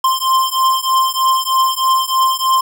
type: beating tone pair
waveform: square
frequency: 1046.5 / 1049.7 Hz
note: C6 / C6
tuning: 0 / +5 cents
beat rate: 3.2 Hz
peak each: -16 dBFS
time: 0.04-2.61 s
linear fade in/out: 5 ms
effects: none